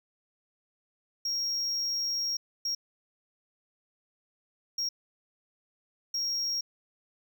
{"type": "tone bursts at uneven times", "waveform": "triangle", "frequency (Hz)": 5588, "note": "F8", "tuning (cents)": 0, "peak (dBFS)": -27, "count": 4, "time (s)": [[1.25, 2.37], [2.65, 2.75], [4.78, 4.89], [6.14, 6.61]], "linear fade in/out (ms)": 5, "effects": []}